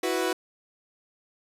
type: chord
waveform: sawtooth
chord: E suspended second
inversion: none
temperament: equal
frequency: 329.6 / 370 / 493.9 Hz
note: E4 / F#4 / B4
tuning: 0 / 0 / 0 cents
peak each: -26 / -24 / -26 dBFS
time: 0.03-0.33 s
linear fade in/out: 5 ms
effects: resampled to 32000 Hz